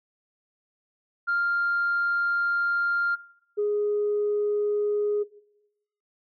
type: tone pair in turn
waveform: sine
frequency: 1396.9 / 415.3 Hz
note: F6 / G#4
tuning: 0 / 0 cents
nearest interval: octave + major sixth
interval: 2100 cents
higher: first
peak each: -21 dBFS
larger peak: neither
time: 1.27-3.16 / 3.57-5.24 s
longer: first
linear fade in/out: 20 ms
effects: noise-tail reverb RT60 0.9 s tail -20 dB re dry + tanh soft clip ceiling -18 dBFS